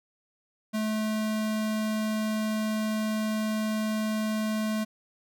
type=tone; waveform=square; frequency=216.3 Hz; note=A3; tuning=29 cents flat; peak=-27 dBFS; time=0.73-4.85 s; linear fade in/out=20 ms; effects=none